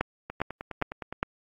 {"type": "two click trains", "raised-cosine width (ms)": 0.5, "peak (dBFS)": [-10, -20], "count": [4, 10], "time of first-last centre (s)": [[0.01, 1.23], [0.3, 1.229]], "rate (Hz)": [2.46, 9.69], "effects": ["AAC 32 kbps"]}